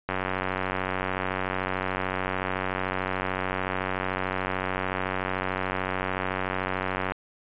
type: click train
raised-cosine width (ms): 0.5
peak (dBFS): -12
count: 659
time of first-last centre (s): 0.09-7.12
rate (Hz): 93.6
effects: resampled to 8000 Hz